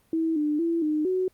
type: tone with pitch steps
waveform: sine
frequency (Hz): 324.5 / 298.9 / 334.6 / 305 / 371.1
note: E4 / D4 / E4 / D#4 / F#4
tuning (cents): -27 / +31 / +26 / -34 / +5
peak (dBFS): -22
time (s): 0.13-1.28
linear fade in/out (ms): 2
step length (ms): 230
effects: pink hiss -64 dBFS RMS until 1.33 s + Opus 32 kbps